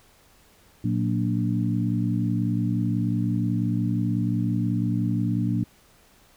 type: harmonic tone with a mistuned harmonic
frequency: 58.27 Hz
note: A#1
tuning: in tune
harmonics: 2 / 3 / 4 / 5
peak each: -25 / -27 / -28 / -29 dBFS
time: 0.84-5.64 s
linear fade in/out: 5 ms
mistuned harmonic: 3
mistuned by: +73 cents
effects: pink hiss -57 dBFS RMS until 6.36 s